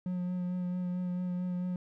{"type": "tone with vibrato", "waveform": "triangle", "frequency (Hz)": 180, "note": "F#3", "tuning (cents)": -47, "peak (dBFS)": -29, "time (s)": [0.06, 1.76], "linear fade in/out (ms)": 2, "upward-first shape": "sine", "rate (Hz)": 4.5, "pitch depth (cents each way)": 16, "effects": []}